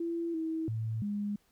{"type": "tone with pitch steps", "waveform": "sine", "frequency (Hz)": [336.7, 321.9, 111.3, 205.3], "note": ["E4", "E4", "A2", "G#3"], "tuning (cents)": [37, -41, 20, -20], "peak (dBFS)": -31, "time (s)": [0, 1.36], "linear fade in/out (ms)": 5, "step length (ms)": 340, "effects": ["pink hiss -70 dBFS RMS until 1.51 s"]}